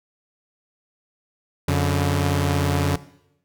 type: tone pair together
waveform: sawtooth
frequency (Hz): 89.9 / 142.99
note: F#2 / D3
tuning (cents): -49 / -46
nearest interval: minor sixth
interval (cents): 803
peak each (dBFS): -17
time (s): 1.68-2.96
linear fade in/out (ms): 5
effects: noise-tail reverb RT60 0.8 s tail -18 dB re dry